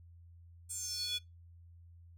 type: tone with high-pass filter sweep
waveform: square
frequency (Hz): 486.8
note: B4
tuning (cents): -25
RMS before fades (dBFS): -39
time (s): 0.69-1.19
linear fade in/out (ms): 20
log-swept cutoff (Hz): 8600 to 3100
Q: 6.8
effects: noise-tail reverb RT60 0.2 s tail -24 dB re dry + added 85 Hz sine -54 dBFS peak until 2.17 s